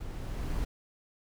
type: noise with level ramp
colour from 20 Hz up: brown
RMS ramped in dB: -40 to -31 dBFS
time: 0-0.65 s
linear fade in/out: 10 ms
effects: none